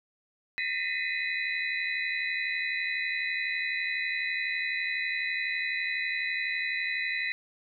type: tone cluster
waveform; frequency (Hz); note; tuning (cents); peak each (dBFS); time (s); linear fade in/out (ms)
sine; 1823 / 2001 / 2073 / 2502 / 3963; A#6 / B6 / C7 / D#7 / B7; -39 / +22 / -17 / +9 / +5; -36 / -32 / -37 / -34 / -39; 0.58-7.32; 0
effects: none